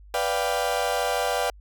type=chord; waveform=35% pulse; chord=G dominant seventh; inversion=first; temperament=equal; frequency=493.9 / 587.3 / 698.5 / 784 Hz; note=B4 / D5 / F5 / G5; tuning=0 / 0 / 0 / 0 cents; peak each=-27 dBFS; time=0.14-1.5 s; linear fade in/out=2 ms; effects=added 50 Hz sine -45 dBFS peak until 1.6 s